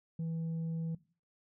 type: tone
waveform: sine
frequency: 163.6 Hz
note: E3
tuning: 13 cents flat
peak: -31 dBFS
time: 0.19-0.95 s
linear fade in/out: 5 ms
effects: noise-tail reverb RT60 0.4 s tail -20 dB re dry + tanh soft clip ceiling -33 dBFS